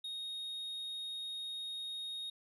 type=tone; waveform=triangle; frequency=3729 Hz; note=A#7; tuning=in tune; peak=-38 dBFS; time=0.04-2.3 s; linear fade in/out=5 ms; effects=resampled to 32000 Hz